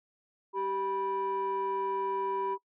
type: tone pair together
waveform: sine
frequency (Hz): 389 / 980.2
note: G4 / B5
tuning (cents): -13 / -13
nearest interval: octave + major third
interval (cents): 1600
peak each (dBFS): -31 / -30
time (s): 0.53-2.58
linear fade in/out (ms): 50
effects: noise-tail reverb RT60 0.1 s tail -22 dB re dry + tanh soft clip ceiling -25 dBFS